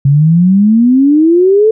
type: exponential sweep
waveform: sine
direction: up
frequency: 135.7 to 447.6 Hz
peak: -4 dBFS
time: 0.05-1.71 s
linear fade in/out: 5 ms
effects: none